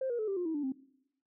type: tone with pitch steps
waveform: sine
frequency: 526 / 476.8 / 432.2 / 391.8 / 355.1 / 321.9 / 291.8 / 264.5 Hz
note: C5 / A#4 / A4 / G4 / F4 / E4 / D4 / C4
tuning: +9 / +39 / -31 / -1 / +29 / -41 / -11 / +19 cents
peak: -30 dBFS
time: 0.01-0.722 s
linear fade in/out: 5 ms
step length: 89 ms
effects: noise-tail reverb RT60 0.8 s tail -21 dB re dry + tanh soft clip ceiling -26 dBFS